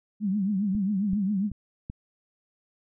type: tone with vibrato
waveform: sine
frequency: 199.3 Hz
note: G3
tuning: 29 cents sharp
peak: -23 dBFS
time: 0.2-1.51 s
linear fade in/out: 50 ms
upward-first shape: triangle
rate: 7.4 Hz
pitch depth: 150 cents each way
type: click train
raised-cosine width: 5 ms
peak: -23 dBFS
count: 4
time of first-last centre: 0.75-1.899 s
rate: 2.61 Hz
effects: none